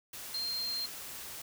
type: tone in noise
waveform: sine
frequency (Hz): 4186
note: C8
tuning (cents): 0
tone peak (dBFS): -33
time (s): 0.34-0.86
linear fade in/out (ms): 5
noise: white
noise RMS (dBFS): -44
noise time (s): 0.13-1.42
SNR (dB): +8
effects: none